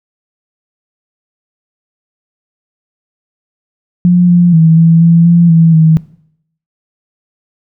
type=tone with pitch steps; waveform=sine; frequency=177.3 / 174.8 / 161.9 / 165 / 167.7 / 170.9 / 164.3 / 159.5 Hz; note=F3 / F3 / E3 / E3 / E3 / F3 / E3 / D#3; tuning=+26 / +2 / -31 / +2 / +30 / -37 / -5 / +43 cents; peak=-3 dBFS; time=4.05-5.97 s; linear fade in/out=0 ms; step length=240 ms; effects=noise-tail reverb RT60 0.7 s tail -20 dB re dry